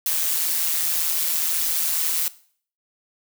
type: noise with amplitude modulation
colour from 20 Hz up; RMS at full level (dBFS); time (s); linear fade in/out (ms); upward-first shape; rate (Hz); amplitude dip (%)
blue; -20; 0.06-2.28; 2; sine; 162; 60
effects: noise-tail reverb RT60 0.5 s tail -18 dB re dry